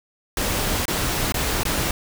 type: noise with dropouts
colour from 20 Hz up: pink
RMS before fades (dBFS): -23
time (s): 0.37-1.91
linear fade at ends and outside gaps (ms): 2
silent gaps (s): 0.855-0.88 / 1.322-1.342 / 1.634-1.652
effects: none